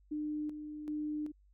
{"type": "tone with tremolo", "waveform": "sine", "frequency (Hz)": 301.3, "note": "D4", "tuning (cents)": 44, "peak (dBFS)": -34, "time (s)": [0.11, 1.32], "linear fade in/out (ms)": 10, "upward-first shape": "square", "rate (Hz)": 1.3, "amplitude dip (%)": 55, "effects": ["added 49 Hz sine -62 dBFS peak until 1.53 s"]}